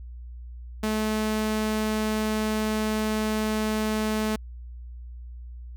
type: tone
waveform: sawtooth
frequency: 216.1 Hz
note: A3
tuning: 31 cents flat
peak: -20 dBFS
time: 0.83-4.36 s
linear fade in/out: 5 ms
effects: added 60 Hz sine -37 dBFS peak until 5.76 s